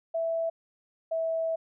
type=tone pair in turn; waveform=sine; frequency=659.3 / 652.5 Hz; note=E5 / E5; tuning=0 / -18 cents; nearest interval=unison; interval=18 cents; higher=first; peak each=-26 dBFS; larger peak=neither; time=0.14-0.5 / 1.11-1.56 s; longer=second; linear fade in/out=10 ms; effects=none